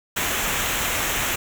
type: noise with comb filter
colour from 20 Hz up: pink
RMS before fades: -24 dBFS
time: 0.16-1.36 s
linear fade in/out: 10 ms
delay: 0.21 ms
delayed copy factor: -0.6
effects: none